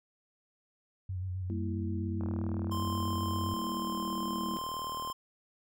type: tone with vibrato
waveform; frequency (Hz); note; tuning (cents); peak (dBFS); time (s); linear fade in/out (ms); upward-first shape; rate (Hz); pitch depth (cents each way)
sine; 92.5; F#2; 0; -33; 1.09-3.54; 5; square; 7.6; 34
type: chord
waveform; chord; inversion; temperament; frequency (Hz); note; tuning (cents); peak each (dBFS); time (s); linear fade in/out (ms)
sine; E diminished; first; equal; 196 / 233.1 / 329.6; G3 / Bb3 / E4; 0 / 0 / 0; -39; 1.5-4.57; 0
type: click train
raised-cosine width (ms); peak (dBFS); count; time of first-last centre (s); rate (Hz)
1; -30; 114; 2.21-5.1; 39.1
type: tone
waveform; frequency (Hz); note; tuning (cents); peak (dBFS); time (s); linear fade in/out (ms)
square; 1046.5; C6; 0; -36; 2.71-5.13; 10
effects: none